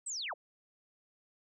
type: linear sweep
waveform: sine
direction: down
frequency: 8372 to 407.2 Hz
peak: -36 dBFS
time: 0.06-0.34 s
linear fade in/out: 10 ms
effects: none